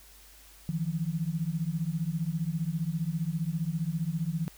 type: beating tone pair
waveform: sine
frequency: 155.9 / 170.9 Hz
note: D#3 / F3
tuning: +4 / -37 cents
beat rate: 15 Hz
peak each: -31 dBFS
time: 0.69-4.48 s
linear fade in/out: 0 ms
effects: added 50 Hz sine -56 dBFS peak until 4.57 s + white hiss -55 dBFS RMS until 4.57 s